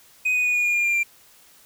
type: tone with pitch steps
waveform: triangle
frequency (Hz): 2502 / 2483 / 2465 / 2446 / 2428 / 2410 / 2392 / 2374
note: D#7 / D#7 / D#7 / D#7 / D#7 / D7 / D7 / D7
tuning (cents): +9 / -4 / -17 / -30 / -43 / +44 / +31 / +18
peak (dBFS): -17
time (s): 0.25-1.034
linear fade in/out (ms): 10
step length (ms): 98
effects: white hiss -53 dBFS RMS until 1.65 s